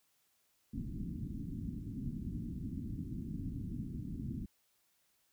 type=low-pass noise; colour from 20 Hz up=white; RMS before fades=-41 dBFS; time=0.73-4.46 s; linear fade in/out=10 ms; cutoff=280 Hz; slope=48 dB/octave; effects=white hiss -75 dBFS RMS until 5.32 s